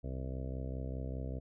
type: harmonic tone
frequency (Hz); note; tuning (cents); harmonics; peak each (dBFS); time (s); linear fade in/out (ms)
65; C2; -11; 1 / 2 / 3 / 4 / 5 / 6 / 7 / 8 / 9 / 10; -39 / -42 / -50 / -47 / -54 / -55 / -51 / -52 / -54 / -54; 0.03-1.4; 20
effects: none